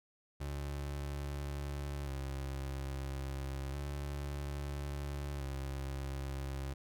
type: tone with vibrato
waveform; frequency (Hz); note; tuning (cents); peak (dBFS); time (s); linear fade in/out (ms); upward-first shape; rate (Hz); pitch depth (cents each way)
30% pulse; 69.5; C#2; +5; -35; 0.4-6.74; 10; square; 0.3; 39
effects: none